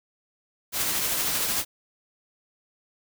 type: noise with tremolo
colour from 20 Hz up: white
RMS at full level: -25 dBFS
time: 0.72-1.65 s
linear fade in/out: 50 ms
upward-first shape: triangle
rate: 13 Hz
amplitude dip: 30%
effects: none

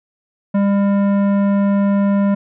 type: tone with tanh clipping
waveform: sine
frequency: 200 Hz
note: G3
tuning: 35 cents sharp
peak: -14 dBFS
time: 0.54-2.35 s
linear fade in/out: 10 ms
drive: 14 dB
effects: none

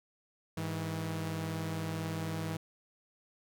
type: tone pair together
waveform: sawtooth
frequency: 101.7 / 161.44 Hz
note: G#2 / E3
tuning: -36 / -36 cents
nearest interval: minor sixth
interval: 800 cents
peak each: -35 / -32 dBFS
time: 0.57-2.57 s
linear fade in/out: 5 ms
effects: none

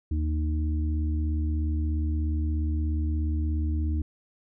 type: harmonic tone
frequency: 76.9 Hz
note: D#2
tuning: 20 cents flat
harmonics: 1 / 3 / 4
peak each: -24 / -38 / -35 dBFS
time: 0.11-4.02 s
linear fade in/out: 5 ms
effects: none

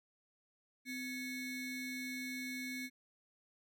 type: ring-modulated tone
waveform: square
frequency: 973 Hz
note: B5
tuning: 26 cents flat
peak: -38 dBFS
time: 0.85-2.9 s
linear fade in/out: 50 ms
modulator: 1230 Hz
effects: none

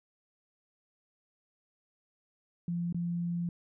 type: tone with dropouts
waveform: sine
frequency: 172.4 Hz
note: F3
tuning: 22 cents flat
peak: -30 dBFS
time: 2.68-3.49 s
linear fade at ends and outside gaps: 2 ms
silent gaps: 2.926-2.945 s
effects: none

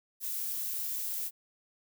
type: noise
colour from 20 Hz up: violet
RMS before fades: -35 dBFS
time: 0.2-1.31 s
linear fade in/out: 50 ms
effects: none

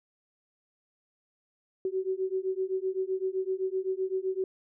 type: beating tone pair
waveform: sine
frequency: 374 / 381.8 Hz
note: F#4 / G4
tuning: +19 / -46 cents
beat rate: 7.8 Hz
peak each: -31 / -31 dBFS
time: 1.85-4.44 s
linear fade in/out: 2 ms
effects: none

